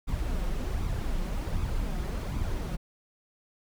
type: noise with flanger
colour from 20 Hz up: brown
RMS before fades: -30 dBFS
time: 0.07-2.77 s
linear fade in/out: 20 ms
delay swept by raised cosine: 0.82 to 5.62 ms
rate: 1.3 Hz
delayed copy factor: +0.5
effects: none